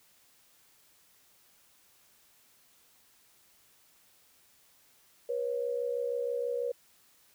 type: tone pair together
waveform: sine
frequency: 483.8 / 550 Hz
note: B4 / C#5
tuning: -36 / -14 cents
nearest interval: major second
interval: 222 cents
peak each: -31 / -35 dBFS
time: 5.29-6.72 s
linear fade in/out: 5 ms
effects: white hiss -64 dBFS RMS until 7.34 s